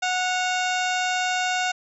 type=harmonic tone with a mistuned harmonic; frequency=734 Hz; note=F#5; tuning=14 cents flat; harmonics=1 / 2 / 3 / 4 / 5 / 6 / 7 / 8 / 9 / 10; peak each=-25 / -27 / -32 / -31 / -34 / -40 / -39 / -40 / -38 / -39 dBFS; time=0.02-1.72 s; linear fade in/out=10 ms; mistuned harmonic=4; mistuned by=-91 cents; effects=none